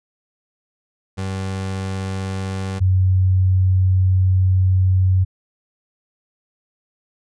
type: tone pair in turn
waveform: 30% pulse / sine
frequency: 95.6 / 93.31 Hz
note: G2 / F#2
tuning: -43 / +15 cents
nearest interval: unison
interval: 42 cents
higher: first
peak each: -20 / -12 dBFS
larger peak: second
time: 1.17-2.8 / 2.8-5.25 s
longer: second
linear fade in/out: 20 ms
effects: resampled to 22050 Hz